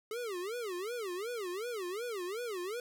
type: tone with vibrato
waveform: square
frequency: 415.3 Hz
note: G#4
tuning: in tune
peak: -37 dBFS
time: 0.11-2.8 s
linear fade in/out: 2 ms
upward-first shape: sine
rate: 2.7 Hz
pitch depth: 290 cents each way
effects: none